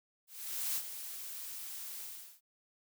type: noise with ADSR envelope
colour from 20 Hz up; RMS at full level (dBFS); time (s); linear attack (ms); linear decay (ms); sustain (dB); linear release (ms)
blue; -34; 0.27-2.41; 490; 57; -10; 380
effects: none